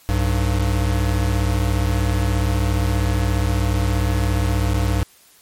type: tone pair together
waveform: square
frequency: 62.81 / 99.7 Hz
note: B1 / G2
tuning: +30 / +30 cents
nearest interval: minor sixth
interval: 800 cents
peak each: -20 / -20 dBFS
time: 0.09-5.03 s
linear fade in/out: 0 ms
effects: white hiss -51 dBFS RMS until 5.41 s + MP3 64 kbps